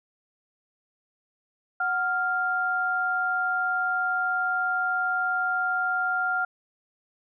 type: tone pair together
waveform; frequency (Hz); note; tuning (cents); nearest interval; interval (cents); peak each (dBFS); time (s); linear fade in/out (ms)
sine; 740 / 1396.9; F#5 / F6; 0 / 0; major seventh; 1100; -29 / -24; 1.8-6.45; 5
effects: none